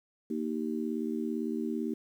harmonic tone, 77.78 Hz, D#2, in tune, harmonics 3 / 4 / 5, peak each -33 / -35 / -37 dBFS, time 0.3-1.94 s, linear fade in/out 5 ms, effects 10-bit

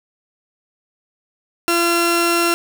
sawtooth tone pair together, 341.5 / 1366 Hz, F4 / F6, -39 / -39 cents, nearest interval 2 octaves, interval 2400 cents, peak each -13 dBFS, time 1.68-2.54 s, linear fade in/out 0 ms, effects 8-bit

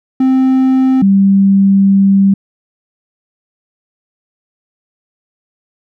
triangle / sine tone pair in turn, 261.6 / 195.98 Hz, C4 / G3, 0 / 0 cents, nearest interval perfect fourth, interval 500 cents, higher first, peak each -5 dBFS, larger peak neither, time 0.2-1.02 / 1.02-2.34 s, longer second, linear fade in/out 5 ms, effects none

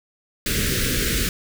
pink band-stop noise, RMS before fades -22 dBFS, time 0.46-1.29 s, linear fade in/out 2 ms, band 500 to 1400 Hz, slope 48 dB/octave, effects none

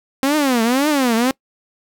sawtooth tone with vibrato, 261.7 Hz, C4, in tune, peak -10 dBFS, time 0.23-1.31 s, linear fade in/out 0 ms, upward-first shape triangle, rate 1.9 Hz, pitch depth 300 cents each way, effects noise-tail reverb RT60 0.1 s tail -23 dB re dry

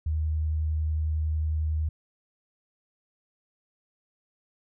sine tone with vibrato, 77.78 Hz, D#2, in tune, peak -24 dBFS, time 0.06-1.89 s, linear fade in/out 5 ms, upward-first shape sine, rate 11 Hz, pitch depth 10 cents each way, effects none

